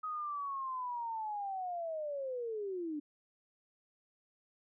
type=linear sweep; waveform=sine; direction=down; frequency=1265 to 286.9 Hz; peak=-36 dBFS; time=0.03-3 s; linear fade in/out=10 ms; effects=none